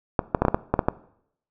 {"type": "clicks", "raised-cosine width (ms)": 1, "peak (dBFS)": -4, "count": 9, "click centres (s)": [0.192, 0.348, 0.42, 0.451, 0.483, 0.545, 0.74, 0.792, 0.885], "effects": ["noise-tail reverb RT60 0.7 s tail -19 dB re dry"]}